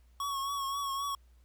square tone with vibrato, 1108.7 Hz, C#6, in tune, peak -33 dBFS, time 0.2-1.15 s, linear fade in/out 2 ms, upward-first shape triangle, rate 3.8 Hz, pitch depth 45 cents each way, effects added 60 Hz sine -58 dBFS peak until 1.44 s + pink hiss -73 dBFS RMS until 1.44 s

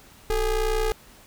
square ring-modulated tone, 204.5 Hz, G#3, 26 cents flat, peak -19 dBFS, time 0.3-0.92 s, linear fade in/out 0 ms, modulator 235 Hz, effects pink hiss -51 dBFS RMS until 1.26 s

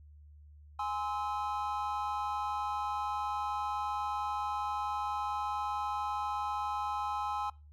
triangle chord, Ab augmented, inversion none, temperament just, 830.6 / 1038.3 / 1297.8 Hz, Ab5 / C6 / E6, 0 / -14 / -27 cents, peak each -33 / -36 / -37 dBFS, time 0.79-7.5 s, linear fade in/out 5 ms, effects noise-tail reverb RT60 0.3 s tail -22 dB re dry + added 74 Hz sine -52 dBFS peak until 7.72 s

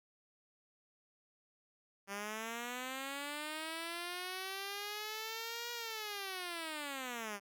5% pulse linear two-way sweep, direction up then down, 196 to 478.6 to 196 Hz, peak -29 dBFS, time 2.07-7.4 s, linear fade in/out 50 ms, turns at 5.72 s, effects none

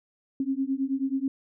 sine beating tone pair, 264.7 / 274 Hz, C4 / C#4, +20 / -20 cents, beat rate 9.3 Hz, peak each -28 dBFS, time 0.4-1.28 s, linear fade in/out 2 ms, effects none

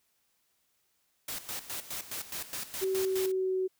white noise with tremolo, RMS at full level -37 dBFS, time 1.28-3.32 s, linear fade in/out 5 ms, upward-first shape square, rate 4.8 Hz, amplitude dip 75%
sine tone with pitch glide, 380.3 to 374.6 Hz, F#4 to F#4, +48 to +21 cents, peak -27 dBFS, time 2.81-3.68 s, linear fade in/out 20 ms, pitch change -27 cents, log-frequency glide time 2.96-3.57 s
effects white hiss -74 dBFS RMS until 3.79 s

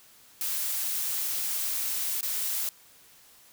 blue noise with dropouts, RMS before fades -30 dBFS, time 0.41-2.69 s, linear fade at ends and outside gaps 1 ms, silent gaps 2.209-2.229 s, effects white hiss -56 dBFS RMS until 3.52 s

